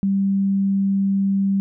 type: tone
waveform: sine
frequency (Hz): 196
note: G3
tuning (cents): 0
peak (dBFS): -16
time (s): 0.03-1.6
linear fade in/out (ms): 0
effects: none